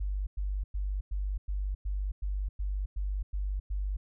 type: tone bursts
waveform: sine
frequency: 49 Hz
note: G1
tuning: in tune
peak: -29 dBFS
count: 11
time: 0-3.97 s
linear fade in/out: 10 ms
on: 270 ms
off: 100 ms
effects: none